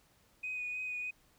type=tone with vibrato; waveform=sine; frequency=2489 Hz; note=D#7; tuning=in tune; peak=-35 dBFS; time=0.43-1.11 s; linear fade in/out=10 ms; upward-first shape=sine; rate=3.2 Hz; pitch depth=18 cents each way; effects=tanh soft clip ceiling -31 dBFS + pink hiss -68 dBFS RMS until 1.38 s